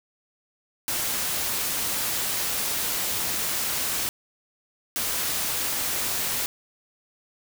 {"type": "noise bursts at uneven times", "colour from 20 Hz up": "white", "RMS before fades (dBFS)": -27, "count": 2, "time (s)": [[0.88, 4.09], [4.96, 6.46]], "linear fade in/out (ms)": 0, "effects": []}